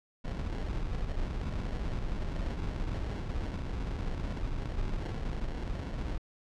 brown noise with sample-and-hold, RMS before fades -34 dBFS, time 0.24-6.18 s, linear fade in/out 10 ms, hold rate 1225 Hz, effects low-pass 5000 Hz 12 dB/octave

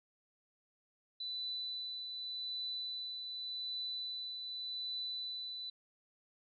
sine tone with tremolo, 3988 Hz, B7, 16 cents sharp, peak -37 dBFS, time 1.2-5.7 s, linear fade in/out 5 ms, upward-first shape triangle, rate 0.86 Hz, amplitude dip 40%, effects none

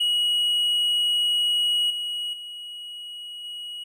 triangle tone with level steps, 2908 Hz, F#7, 31 cents flat, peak -18 / -25 / -33 / -31 dBFS, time 0-3.84 s, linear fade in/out 10 ms, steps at 1.9 / 2.33 / 3.44 s, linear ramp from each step 5 ms, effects none

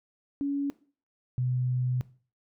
sine tone pair in turn, 281.8 / 125.96 Hz, C#4 / B2, +29 / +35 cents, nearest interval octave + major second, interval 1394 cents, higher first, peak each -26 / -25 dBFS, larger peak second, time 0.41-0.7 / 1.38-2.01 s, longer second, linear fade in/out 0 ms, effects noise-tail reverb RT60 0.4 s tail -18 dB re dry

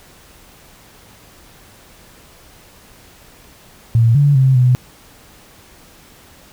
sine tone with pitch steps, 115 / 143.5 / 132.3 / 125.6 Hz, A#2 / D3 / C3 / B2, -23 / -40 / +20 / +30 cents, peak -8 dBFS, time 3.95-4.75 s, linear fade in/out 0 ms, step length 200 ms, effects pink hiss -45 dBFS RMS until 6.52 s

